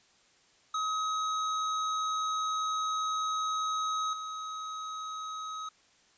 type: tone with level steps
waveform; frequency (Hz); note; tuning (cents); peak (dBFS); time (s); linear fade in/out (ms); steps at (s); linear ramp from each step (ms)
square; 1271; D#6; +36; -30 / -37; 0.74-5.69; 5; 4.13; 2
effects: white hiss -64 dBFS RMS until 6.17 s + resampled to 16000 Hz